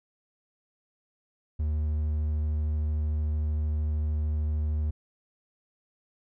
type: tone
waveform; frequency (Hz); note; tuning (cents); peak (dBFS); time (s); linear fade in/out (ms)
triangle; 76.1; D#2; -38; -23; 1.59-4.91; 10
effects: none